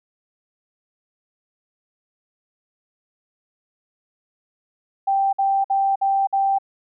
sine tone bursts, 784 Hz, G5, in tune, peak -16 dBFS, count 5, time 5.07-6.586 s, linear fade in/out 10 ms, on 260 ms, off 54 ms, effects none

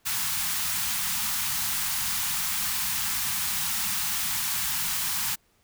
white band-stop noise, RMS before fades -28 dBFS, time 0.05-5.36 s, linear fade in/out 20 ms, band 230 to 800 Hz, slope 48 dB/octave, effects pink hiss -66 dBFS RMS until 5.63 s

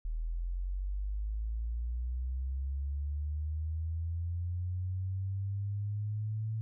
sine linear sweep, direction up, 38.89 to 111.1 Hz, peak -32 dBFS, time 0.05-6.61 s, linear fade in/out 0 ms, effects none

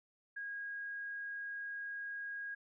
sine tone, 1638 Hz, G#6, 24 cents flat, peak -40 dBFS, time 0.36-2.55 s, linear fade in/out 10 ms, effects none

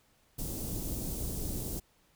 pink band-stop noise, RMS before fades -36 dBFS, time 0.38-1.8 s, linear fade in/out 10 ms, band 380 to 8000 Hz, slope 12 dB/octave, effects pink hiss -68 dBFS RMS until 2.15 s

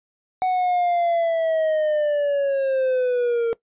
triangle linear sweep, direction down, 746 to 457.3 Hz, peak -16 dBFS, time 0.42-3.53 s, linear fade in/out 0 ms, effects noise-tail reverb RT60 0.1 s tail -19 dB re dry + resampled to 8000 Hz

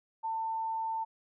sine tone, 895 Hz, A5, 29 cents sharp, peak -31 dBFS, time 0.23-1.05 s, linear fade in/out 20 ms, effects none

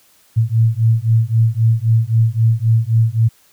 sine beating tone pair, 111.4 / 115.2 Hz, A2 / A#2, +22 / -20 cents, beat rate 3.8 Hz, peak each -14 dBFS, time 0.36-3.29 s, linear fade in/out 20 ms, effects white hiss -53 dBFS RMS until 3.52 s

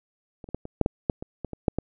clicks, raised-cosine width 2 ms, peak -27 / -28 / -15 / -23 / -6 / -9 / -8 / -21 / -18 / -21 / -6 / -13 dBFS, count 12, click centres 0.442 / 0.489 / 0.546 / 0.654 / 0.813 / 0.861 / 1.098 / 1.225 / 1.447 / 1.533 / 1.682 / 1.786 s, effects none

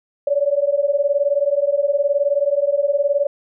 sine beating tone pair, 560 / 579 Hz, C#5 / D5, +18 / -25 cents, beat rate 19 Hz, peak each -18 dBFS, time 0.27-3.27 s, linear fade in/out 5 ms, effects none

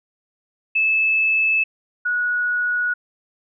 sine tone pair in turn, 2614 / 1460.7 Hz, E7 / F#6, -15 / -23 cents, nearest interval minor seventh, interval 1008 cents, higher first, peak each -15 / -18 dBFS, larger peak first, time 0.75-1.64 / 2.05-2.94 s, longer neither, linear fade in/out 10 ms, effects none

